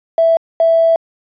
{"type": "tone pair in turn", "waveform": "triangle", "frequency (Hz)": [659.3, 659.3], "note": ["E5", "E5"], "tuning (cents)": [0, 0], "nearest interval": "unison", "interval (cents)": 0, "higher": "neither", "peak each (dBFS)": -4, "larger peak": "neither", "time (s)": [[0.18, 0.37], [0.6, 0.96]], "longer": "second", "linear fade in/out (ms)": 2, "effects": ["tanh soft clip ceiling -6 dBFS", "resampled to 11025 Hz"]}